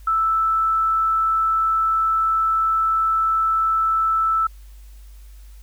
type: tone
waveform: sine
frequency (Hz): 1318.5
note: E6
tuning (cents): 0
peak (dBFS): -16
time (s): 0.07-4.47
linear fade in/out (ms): 5
effects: added 50 Hz sine -39 dBFS peak until 5.62 s + white hiss -56 dBFS RMS until 5.62 s